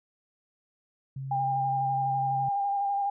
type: tone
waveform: sine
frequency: 134.6 Hz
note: C3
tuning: 49 cents sharp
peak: -33 dBFS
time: 1.16-2.49 s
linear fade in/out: 5 ms
type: tone with vibrato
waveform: sine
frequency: 801 Hz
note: G5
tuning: 37 cents sharp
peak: -25 dBFS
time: 1.31-3.1 s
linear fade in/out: 5 ms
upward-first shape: square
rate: 12 Hz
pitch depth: 17 cents each way
effects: none